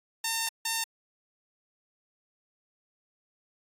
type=tone bursts at uneven times; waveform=5% pulse; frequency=907 Hz; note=A#5; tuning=48 cents flat; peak=-16 dBFS; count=2; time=0.24-0.49 / 0.65-0.84 s; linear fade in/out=5 ms; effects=AAC 64 kbps